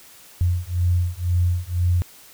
sine beating tone pair, 87.3 / 89.3 Hz, F2 / F2, 0 / +39 cents, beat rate 2 Hz, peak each -21 dBFS, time 0.41-2.02 s, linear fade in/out 0 ms, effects white hiss -47 dBFS RMS until 2.33 s

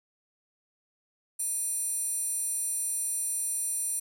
square tone with high-pass filter, 834 Hz, G#5, 7 cents sharp, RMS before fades -31 dBFS, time 1.39-4 s, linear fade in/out 10 ms, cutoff 9600 Hz, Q 9.3, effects none

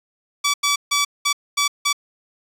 10% pulse tone bursts at uneven times, 1148 Hz, D6, 40 cents flat, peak -8 dBFS, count 6, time 0.44-0.54 / 0.63-0.76 / 0.91-1.05 / 1.25-1.33 / 1.57-1.68 / 1.85-1.93 s, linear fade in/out 10 ms, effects resampled to 32000 Hz

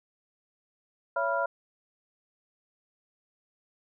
sine tone cluster, 558 / 670 / 981 / 1393 Hz, C#5 / E5 / B5 / F6, +11 / +28 / -12 / -5 cents, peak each -31 dBFS, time 1.16-1.46 s, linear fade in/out 5 ms, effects none

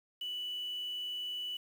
sine tone with quantisation, 2964 Hz, F#7, 2 cents sharp, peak -36 dBFS, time 0.21-1.57 s, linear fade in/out 5 ms, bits 9, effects none

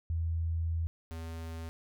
sine / square tone pair in turn, 82.41 / 81.94 Hz, E2 / E2, 0 / -10 cents, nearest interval unison, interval 10 cents, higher first, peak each -29 / -39 dBFS, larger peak first, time 0.1-0.87 / 1.11-1.69 s, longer first, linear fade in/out 0 ms, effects none

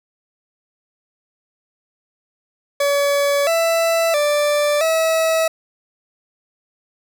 40% pulse tone with pitch steps, 568 / 663 / 588 / 647 Hz, C#5 / E5 / D5 / E5, +42 / +10 / +2 / -32 cents, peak -14 dBFS, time 2.8-5.48 s, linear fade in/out 5 ms, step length 670 ms, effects none

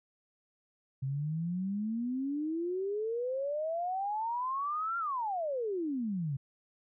sine exponential two-way sweep, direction up then down, 130.81 to 1396.9 to 130.81 Hz, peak -31 dBFS, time 1.02-6.37 s, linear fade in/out 10 ms, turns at 4.98 s, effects none

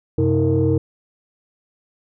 sine tone cluster, 94 / 131.1 / 317.2 / 461.5 Hz, F#2 / C3 / D#4 / A#4, +28 / +4 / +33 / -17 cents, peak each -19 dBFS, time 0.18-0.78 s, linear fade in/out 5 ms, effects tanh soft clip ceiling -8 dBFS

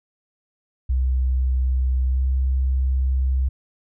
sine tone with pitch glide, 64.1 to 65.33 Hz, C2 to C2, -35 to -2 cents, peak -17 dBFS, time 0.89-3.49 s, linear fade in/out 10 ms, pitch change +33 cents, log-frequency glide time 2.07-2.23 s, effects none

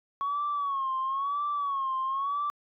sine tone with vibrato, 1108.7 Hz, C#6, in tune, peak -26 dBFS, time 0.21-2.5 s, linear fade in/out 0 ms, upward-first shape sine, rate 0.99 Hz, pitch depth 93 cents each way, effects tanh soft clip ceiling -23 dBFS

